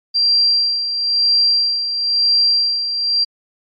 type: tone with tremolo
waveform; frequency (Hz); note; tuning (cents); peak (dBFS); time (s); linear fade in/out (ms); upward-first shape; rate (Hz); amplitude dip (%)
sine; 4733; D8; +13; -10; 0.14-3.25; 20; sine; 1; 60
effects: MP3 48 kbps